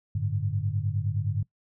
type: chord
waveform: sine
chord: G suspended second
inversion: none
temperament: equal with one note detuned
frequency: 98 / 107.67 / 146.83 Hz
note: G2 / A2 / D3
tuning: 0 / -37 / 0 cents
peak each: -29 / -29 / -32 dBFS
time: 0.15-1.43 s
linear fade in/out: 5 ms
effects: noise-tail reverb RT60 0.1 s tail -20 dB re dry